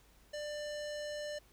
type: tone with low-pass filter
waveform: square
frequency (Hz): 594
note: D5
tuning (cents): +20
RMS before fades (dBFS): -41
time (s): 0.33-1.39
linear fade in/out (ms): 10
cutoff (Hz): 6200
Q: 1.6
effects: added 50 Hz sine -65 dBFS peak until 1.52 s + pink hiss -66 dBFS RMS until 1.52 s